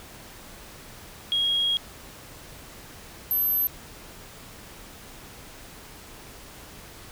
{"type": "tone pair in turn", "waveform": "sine", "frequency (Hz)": [3283, 12395], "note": ["G#7", "G9"], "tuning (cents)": [-21, -21], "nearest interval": "octave + major seventh", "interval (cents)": 2300, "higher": "second", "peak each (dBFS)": -20, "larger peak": "neither", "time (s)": [[1.32, 1.77], [3.31, 3.67]], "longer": "first", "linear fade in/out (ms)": 0, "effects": ["tanh soft clip ceiling -17 dBFS", "pink hiss -45 dBFS RMS until 7.11 s"]}